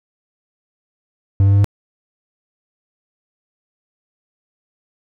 triangle tone with pitch steps, 98 / 98.97 / 99.94 / 100.93 Hz, G2 / G2 / G2 / G#2, 0 / +17 / +34 / -49 cents, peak -7 dBFS, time 1.4-1.644 s, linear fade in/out 0 ms, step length 61 ms, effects none

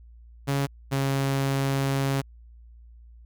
sawtooth tone pair in turn, 139.3 / 136.75 Hz, C#3 / C#3, +9 / -23 cents, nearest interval unison, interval 32 cents, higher first, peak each -19 dBFS, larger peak neither, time 0.47-0.67 / 0.91-2.22 s, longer second, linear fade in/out 20 ms, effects added 58 Hz sine -46 dBFS peak until 3.25 s

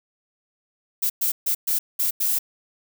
violet noise bursts at uneven times, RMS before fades -22 dBFS, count 6, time 1.02-1.1 / 1.21-1.32 / 1.46-1.55 / 1.67-1.79 / 1.99-2.11 / 2.2-2.39 s, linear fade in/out 10 ms, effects none

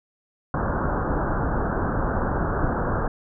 pink low-pass noise, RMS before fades -24 dBFS, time 0.54-3.08 s, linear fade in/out 2 ms, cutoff 1600 Hz, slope 96 dB/octave, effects none

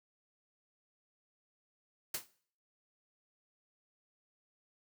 white noise with exponential decay, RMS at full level -32 dBFS, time 2.14-2.27 s, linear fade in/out 5 ms, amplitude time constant 28 ms, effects noise-tail reverb RT60 0.5 s tail -18 dB re dry

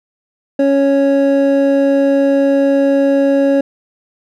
triangle tone pair together, 277.2 / 553.4 Hz, C#4 / C#5, 0 / -3 cents, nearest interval octave, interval 1197 cents, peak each -10 dBFS, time 0.59-3.61 s, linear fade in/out 5 ms, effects none

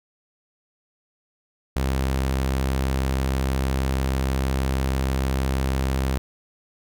sawtooth tone, 66.3 Hz, C2, 23 cents sharp, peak -17 dBFS, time 1.76-6.18 s, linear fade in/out 0 ms, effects none

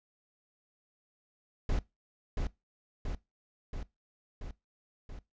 brown noise with echo, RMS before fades -29 dBFS, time 1.69-1.79 s, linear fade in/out 2 ms, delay 680 ms, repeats 5, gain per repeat -3 dB, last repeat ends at 5.19 s, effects noise-tail reverb RT60 0.2 s tail -20 dB re dry + resampled to 16000 Hz

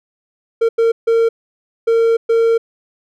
triangle tone bursts at uneven times, 457.7 Hz, A#4, 32 cents flat, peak -8 dBFS, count 5, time 0.61-0.69 / 0.78-0.92 / 1.07-1.29 / 1.87-2.17 / 2.29-2.58 s, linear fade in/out 10 ms, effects none

